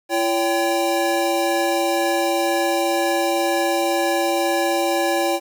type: tone cluster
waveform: square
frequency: 339.4 / 565 / 784 Hz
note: F4 / C#5 / G5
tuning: -49 / +33 / 0 cents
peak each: -23 dBFS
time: 0.09-5.4 s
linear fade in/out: 50 ms
effects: 9-bit